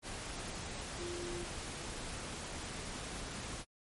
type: tone in noise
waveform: sine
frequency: 349.2 Hz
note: F4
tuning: in tune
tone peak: -41 dBFS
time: 0.97-1.46 s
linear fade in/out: 50 ms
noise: pink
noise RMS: -43 dBFS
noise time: 0.02-3.65 s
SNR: -1 dB
effects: MP3 48 kbps